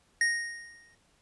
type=tone with exponential decay; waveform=square; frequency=1864.7 Hz; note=A#6; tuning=in tune; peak=-22 dBFS; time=0.21-0.95 s; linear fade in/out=2 ms; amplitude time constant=160 ms; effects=pink hiss -67 dBFS RMS until 1.21 s + resampled to 24000 Hz